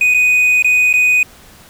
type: tone with dropouts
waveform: triangle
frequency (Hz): 2489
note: D#7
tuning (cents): 0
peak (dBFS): -7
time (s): 0.01-1.23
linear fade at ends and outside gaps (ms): 2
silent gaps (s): 0.14-0.145 / 0.624-0.645 / 0.929-0.938
effects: pink hiss -42 dBFS RMS until 1.69 s